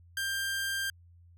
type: tone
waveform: sawtooth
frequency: 1588 Hz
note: G6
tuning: 22 cents sharp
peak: -27 dBFS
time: 0.17-0.9 s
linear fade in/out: 2 ms
effects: added 86 Hz sine -54 dBFS peak until 1.37 s